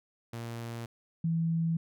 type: tone pair in turn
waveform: sawtooth / sine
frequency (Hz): 116.54 / 164.81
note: A#2 / E3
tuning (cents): 0 / 0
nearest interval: tritone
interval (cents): 600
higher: second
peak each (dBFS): -33 / -26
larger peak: second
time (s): 0.33-0.86 / 1.24-1.77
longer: neither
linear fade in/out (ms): 5
effects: none